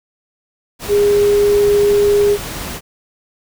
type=tone in noise; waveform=sine; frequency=409.2 Hz; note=G#4; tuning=26 cents flat; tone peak=-9 dBFS; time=0.88-2.38 s; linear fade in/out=50 ms; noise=pink; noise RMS=-26 dBFS; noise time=0.79-2.81 s; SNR=+14 dB; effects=none